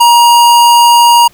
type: tone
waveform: square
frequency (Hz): 947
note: A#5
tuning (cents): +27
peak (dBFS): -3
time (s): 0-1.28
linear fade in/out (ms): 10
effects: pink hiss -45 dBFS RMS until 1.33 s